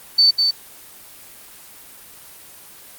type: tone with echo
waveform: sine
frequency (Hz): 4531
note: C#8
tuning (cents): +37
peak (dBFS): -9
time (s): 0.18-0.31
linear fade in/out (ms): 10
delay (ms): 200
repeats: 1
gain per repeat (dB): -4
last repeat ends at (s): 0.51
effects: white hiss -42 dBFS RMS until 2.98 s + Opus 24 kbps